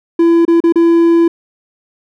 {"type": "tone with dropouts", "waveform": "triangle", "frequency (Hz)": 336, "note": "E4", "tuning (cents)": 33, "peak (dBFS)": -4, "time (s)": [0.19, 1.28], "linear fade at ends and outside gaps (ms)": 5, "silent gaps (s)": [[0.452, 0.479], [0.604, 0.638], [0.724, 0.757]], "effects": []}